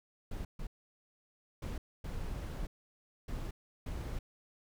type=noise bursts at uneven times; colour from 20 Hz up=brown; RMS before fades=-39 dBFS; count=6; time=0.31-0.45 / 0.59-0.67 / 1.62-1.78 / 2.04-2.67 / 3.28-3.51 / 3.86-4.19 s; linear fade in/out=5 ms; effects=none